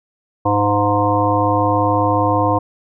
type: harmonic tone with a mistuned harmonic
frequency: 102.7 Hz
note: G#2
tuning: 19 cents flat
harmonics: 1 / 3 / 5 / 7 / 9 / 10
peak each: -20 / -20 / -20 / -20 / -20 / -20 dBFS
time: 0.45-2.59 s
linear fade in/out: 10 ms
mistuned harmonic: 10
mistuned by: +38 cents
effects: none